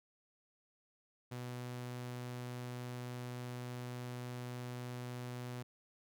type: tone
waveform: sawtooth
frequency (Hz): 123.47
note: B2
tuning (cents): 0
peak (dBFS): -38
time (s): 1.31-5.63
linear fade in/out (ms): 10
effects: none